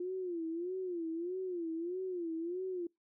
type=tone with vibrato; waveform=sine; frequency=349.2 Hz; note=F4; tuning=in tune; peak=-35 dBFS; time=0-2.87 s; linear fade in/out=5 ms; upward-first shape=sine; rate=1.6 Hz; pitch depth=130 cents each way; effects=noise-tail reverb RT60 0.2 s tail -26 dB re dry